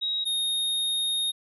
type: tone pair in turn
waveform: sine / square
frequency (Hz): 3806 / 3710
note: A#7 / A#7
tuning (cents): +35 / -9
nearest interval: unison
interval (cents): 44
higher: first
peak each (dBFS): -25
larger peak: neither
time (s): 0.01-0.25 / 0.25-1.32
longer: second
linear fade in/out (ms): 20
effects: resampled to 32000 Hz